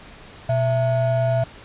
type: ring-modulated tone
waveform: triangle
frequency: 392.7 Hz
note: G4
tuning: 3 cents sharp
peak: -12 dBFS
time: 0.49-1.44 s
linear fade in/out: 5 ms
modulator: 270 Hz
effects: pink hiss -43 dBFS RMS until 1.64 s + resampled to 8000 Hz